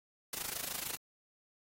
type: noise with amplitude modulation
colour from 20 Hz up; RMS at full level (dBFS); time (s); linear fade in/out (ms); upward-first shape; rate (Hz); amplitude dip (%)
white; -36; 0.33-0.97; 2; sine; 26.6; 90
effects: AAC 48 kbps